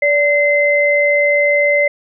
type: tone pair together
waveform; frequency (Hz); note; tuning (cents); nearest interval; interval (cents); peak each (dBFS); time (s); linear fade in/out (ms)
sine; 579 / 2063; D5 / C7; -25 / -25; octave + minor seventh; 2200; -13; 0.02-1.88; 5
effects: none